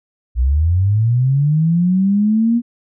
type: linear sweep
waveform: sine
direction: up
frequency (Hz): 57.2 to 239.9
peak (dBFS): -11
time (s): 0.35-2.62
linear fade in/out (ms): 50
effects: none